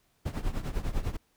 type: noise with tremolo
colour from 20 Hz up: brown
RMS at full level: -28 dBFS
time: 0.25-1.17 s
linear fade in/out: 10 ms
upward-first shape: triangle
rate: 10 Hz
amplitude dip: 85%
effects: pink hiss -70 dBFS RMS until 1.36 s